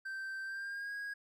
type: tone with pitch glide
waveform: triangle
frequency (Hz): 1560 to 1643.2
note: G6 to G#6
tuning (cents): -9 to -19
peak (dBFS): -37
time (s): 0.05-1.14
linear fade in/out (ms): 10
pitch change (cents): +90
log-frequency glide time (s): 0.43-0.93
effects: none